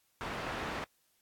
white low-pass noise, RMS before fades -39 dBFS, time 0.21-0.84 s, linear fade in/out 0 ms, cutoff 1600 Hz, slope 12 dB/octave, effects white hiss -73 dBFS RMS until 1.21 s + AAC 64 kbps

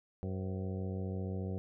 harmonic tone with a mistuned harmonic, 94.3 Hz, F#2, 33 cents sharp, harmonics 1 / 2 / 3 / 4 / 5 / 6 / 7 / 8, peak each -37 / -40 / -49 / -46 / -47 / -51 / -55 / -57 dBFS, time 0.23-1.58 s, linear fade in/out 0 ms, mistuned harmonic 6, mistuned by -88 cents, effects none

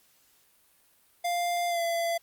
square tone with pitch glide, 698 to 677.3 Hz, F5 to E5, -1 to +47 cents, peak -27 dBFS, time 1.24-2.18 s, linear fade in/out 10 ms, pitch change -52 cents, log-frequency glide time 1.68-1.81 s, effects white hiss -64 dBFS RMS until 2.22 s + Opus 48 kbps

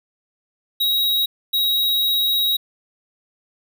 square tone bursts at uneven times, 3821 Hz, A#7, 42 cents sharp, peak -17 dBFS, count 2, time 0.8-1.26 / 1.53-2.57 s, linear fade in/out 10 ms, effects none

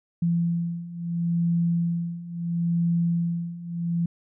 sine beating tone pair, 169.6 / 170.34 Hz, E3 / F3, +50 / -43 cents, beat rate 0.74 Hz, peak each -27 / -24 dBFS, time 0.22-4.06 s, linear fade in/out 5 ms, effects none

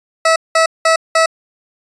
20% pulse tone bursts, 650 Hz, E5, 24 cents flat, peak -4 dBFS, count 4, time 0.25-1.26 s, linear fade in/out 5 ms, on 110 ms, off 190 ms, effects resampled to 22050 Hz

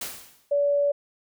white noise with exponential decay, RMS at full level -30 dBFS, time 0.01-0.52 s, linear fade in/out 5 ms, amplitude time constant 110 ms
sine tone, 573 Hz, D5, 43 cents flat, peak -19 dBFS, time 0.51-0.92 s, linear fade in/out 10 ms
effects none

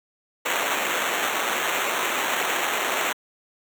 white noise with sample-and-hold, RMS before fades -24 dBFS, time 0.45-3.13 s, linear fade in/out 10 ms, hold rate 4900 Hz, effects high-pass 400 Hz 12 dB/octave

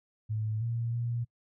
sine tone with pitch steps, 108.6 / 116.6 / 118.6 Hz, A2 / A#2 / A#2, -22 / +1 / +30 cents, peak -29 dBFS, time 0.29-1.25 s, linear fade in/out 20 ms, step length 320 ms, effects noise-tail reverb RT60 0.1 s tail -26 dB re dry

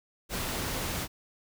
pink noise, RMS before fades -33 dBFS, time 0.29-1.08 s, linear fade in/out 50 ms, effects none

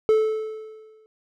triangle tone with exponential decay, 436.1 Hz, A4, 15 cents flat, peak -11 dBFS, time 0.09-1.06 s, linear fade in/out 0 ms, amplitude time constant 210 ms, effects none

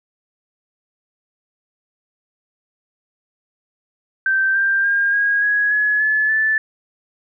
sine tone with pitch steps, 1558 / 1584.3 / 1611.1 / 1638.3 / 1666 / 1694.1 / 1722.7 / 1751.8 Hz, G6 / G6 / G6 / G#6 / G#6 / G#6 / A6 / A6, -11 / +18 / +47 / -24 / +5 / +34 / -37 / -8 cents, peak -14 dBFS, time 4.26-6.58 s, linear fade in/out 2 ms, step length 290 ms, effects none

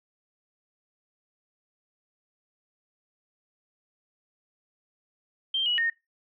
sine tone with pitch steps, 3159 / 2921 / 1844 Hz, G7 / F#7 / A#6, +13 / -23 / -19 cents, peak -23 dBFS, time 5.54-5.9 s, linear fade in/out 5 ms, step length 120 ms, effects noise-tail reverb RT60 0.2 s tail -20 dB re dry

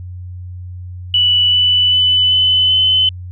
sine tone with pitch steps, 2960 / 2979 / 2998 / 3017 / 3036 Hz, F#7 / F#7 / F#7 / F#7 / F#7, 0 / +11 / +22 / +33 / +44 cents, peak -9 dBFS, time 1.14-3.09 s, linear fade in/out 2 ms, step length 390 ms, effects added 90 Hz sine -26 dBFS peak until 3.31 s

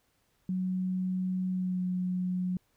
sine tone with pitch glide, 185 to 182.14 Hz, F#3 to F#3, 0 to -27 cents, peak -28 dBFS, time 0.49-2.57 s, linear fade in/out 2 ms, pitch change -27 cents, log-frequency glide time 1.51-1.83 s, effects pink hiss -72 dBFS RMS until 2.76 s

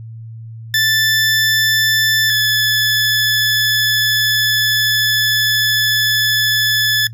20% pulse tone pair in turn, 1760 / 1726.8 Hz, A6 / A6, 0 / -33 cents, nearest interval unison, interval 33 cents, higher first, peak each -7 dBFS, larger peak neither, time 0.74-2.3 / 2.3-7.07 s, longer second, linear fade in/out 2 ms, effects noise-tail reverb RT60 0.1 s tail -20 dB re dry + added 113 Hz sine -29 dBFS peak until 7.13 s

